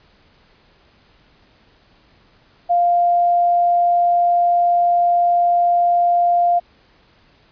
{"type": "tone", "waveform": "sine", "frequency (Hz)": 698.5, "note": "F5", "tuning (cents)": 0, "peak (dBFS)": -12, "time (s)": [2.69, 6.6], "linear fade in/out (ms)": 20, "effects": ["pink hiss -54 dBFS RMS until 7.51 s", "resampled to 11025 Hz"]}